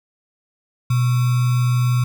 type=tone with sample-and-hold; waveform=sine; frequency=123.47 Hz; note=B2; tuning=in tune; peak=-14 dBFS; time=0.9-2.04 s; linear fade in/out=5 ms; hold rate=1225 Hz; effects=none